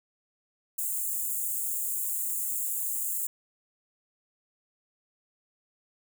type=high-pass noise; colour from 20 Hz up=white; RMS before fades=-31 dBFS; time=0.78-3.27 s; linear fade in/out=5 ms; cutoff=6900 Hz; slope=96 dB/octave; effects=none